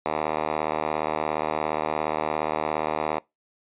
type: tone with band-pass filter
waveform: 5% pulse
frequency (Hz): 77.2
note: D#2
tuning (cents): -13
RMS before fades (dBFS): -27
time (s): 0.06-3.19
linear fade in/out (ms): 0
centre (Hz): 890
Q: 0.8
effects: noise-tail reverb RT60 0.2 s tail -24 dB re dry + resampled to 8000 Hz